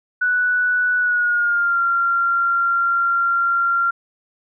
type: tone with pitch glide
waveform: sine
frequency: 1480 to 1380.9 Hz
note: F#6 to F6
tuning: 0 to -20 cents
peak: -15 dBFS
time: 0.21-3.91 s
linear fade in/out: 10 ms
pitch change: -120 cents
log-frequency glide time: 0.98-1.8 s
effects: none